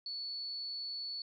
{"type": "tone", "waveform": "sine", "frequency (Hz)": 4435, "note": "C#8", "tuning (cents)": 0, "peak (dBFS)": -38, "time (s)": [0.06, 1.22], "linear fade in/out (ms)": 2, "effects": []}